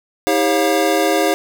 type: tone cluster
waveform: square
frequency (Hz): 320.2 / 401.1 / 545 / 706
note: D#4 / G4 / C#5 / F5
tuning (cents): +50 / +40 / -29 / +19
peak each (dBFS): -20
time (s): 0.27-1.34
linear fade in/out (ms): 0
effects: none